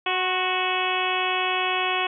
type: harmonic tone with a mistuned harmonic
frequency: 370 Hz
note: F#4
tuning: in tune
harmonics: 1 / 2 / 3 / 4 / 5 / 6 / 7 / 8 / 9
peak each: -31 / -28 / -28 / -34 / -34 / -32 / -28 / -32 / -33 dBFS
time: 0.06-2.07 s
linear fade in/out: 5 ms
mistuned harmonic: 3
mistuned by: -29 cents
effects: none